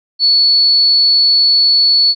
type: tone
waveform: sine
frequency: 4424 Hz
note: C#8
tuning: 4 cents flat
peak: -7 dBFS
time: 0.19-2.15 s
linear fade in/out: 50 ms
effects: none